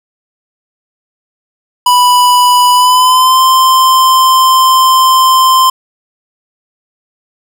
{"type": "tone with pitch glide", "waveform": "square", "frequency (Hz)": [987.8, 1041.1], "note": ["B5", "C6"], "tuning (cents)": [0, -9], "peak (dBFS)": -5, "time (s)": [1.86, 5.7], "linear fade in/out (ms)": 5, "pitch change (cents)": 91, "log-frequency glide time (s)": [2.72, 3.41], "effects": []}